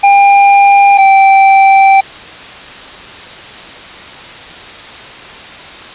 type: tone pair in turn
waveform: square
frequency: 800 / 779.5 Hz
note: G5 / G5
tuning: +35 / -10 cents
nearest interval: unison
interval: 45 cents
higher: first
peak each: -3 dBFS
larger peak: neither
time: 0.03-0.98 / 0.98-2.01 s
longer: second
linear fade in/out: 10 ms
effects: white hiss -29 dBFS RMS until 5.94 s + resampled to 8000 Hz